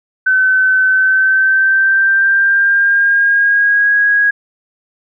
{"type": "tone with pitch glide", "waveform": "sine", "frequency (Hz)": [1523, 1651.3], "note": ["F#6", "G#6"], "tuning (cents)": [50, -10], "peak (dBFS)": -8, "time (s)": [0.26, 4.31], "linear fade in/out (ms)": 10, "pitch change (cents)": 140, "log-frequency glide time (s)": [0.87, 3.94], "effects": []}